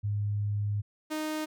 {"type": "tone pair in turn", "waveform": ["sine", "sawtooth"], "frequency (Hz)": [103.2, 309.3], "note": ["G#2", "D#4"], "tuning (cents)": [-10, -10], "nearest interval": "octave + perfect fifth", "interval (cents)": 1900, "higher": "second", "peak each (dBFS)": -27, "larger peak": "neither", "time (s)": [[0.03, 0.82], [1.1, 1.46]], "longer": "first", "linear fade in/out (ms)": 20, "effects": []}